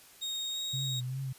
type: tone with pitch glide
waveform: 35% pulse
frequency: 3729 to 3772 Hz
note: A#7 to A#7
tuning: 0 to +20 cents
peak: -32 dBFS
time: 0.21-1.01 s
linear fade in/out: 20 ms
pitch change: +20 cents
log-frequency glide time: 0.52-0.58 s
type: tone with vibrato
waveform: sine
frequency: 130.2 Hz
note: C3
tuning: 8 cents flat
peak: -33 dBFS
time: 0.73-1.33 s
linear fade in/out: 10 ms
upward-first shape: triangle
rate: 2.6 Hz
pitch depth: 84 cents each way
effects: white hiss -56 dBFS RMS until 1.38 s + resampled to 32000 Hz